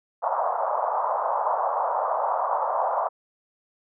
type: band-pass noise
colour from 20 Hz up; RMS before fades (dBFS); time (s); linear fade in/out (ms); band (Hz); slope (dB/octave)
white; -25; 0.22-3.09; 20; 570 to 1100; 48
effects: none